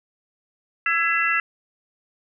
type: tone cluster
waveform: sine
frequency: 1335 / 1668 / 2012 / 2690 Hz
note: E6 / G#6 / B6 / E7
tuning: +22 / +7 / +32 / +34 cents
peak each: -24 dBFS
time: 0.86-1.4 s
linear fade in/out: 2 ms
effects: none